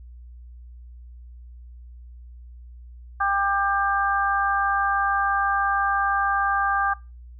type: harmonic tone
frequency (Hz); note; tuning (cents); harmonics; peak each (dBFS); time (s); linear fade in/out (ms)
397.1; G4; +22; 2 / 3 / 4; -24 / -22 / -25; 3.2-6.94; 10
effects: noise-tail reverb RT60 0.3 s tail -25 dB re dry + added 60 Hz sine -40 dBFS peak until 7.39 s